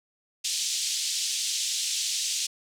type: band-pass noise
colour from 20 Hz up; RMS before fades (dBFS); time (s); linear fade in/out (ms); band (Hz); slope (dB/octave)
white; -29; 0.44-2.47; 10; 3100 to 7600; 24
effects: none